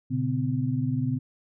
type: tone cluster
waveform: sine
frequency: 120.3 / 140.6 / 255.5 Hz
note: B2 / C#3 / C4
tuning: -45 / +25 / -41 cents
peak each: -28 dBFS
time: 0.1-1.19 s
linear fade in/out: 20 ms
effects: none